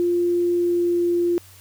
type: tone with pitch glide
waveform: sine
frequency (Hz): 349.2 to 347.2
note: F4 to F4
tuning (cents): 0 to -10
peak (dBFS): -17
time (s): 0-1.38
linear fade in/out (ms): 0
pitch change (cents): -10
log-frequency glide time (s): 0.51-1.05
effects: added 94 Hz sine -49 dBFS peak until 1.6 s + white hiss -49 dBFS RMS until 1.6 s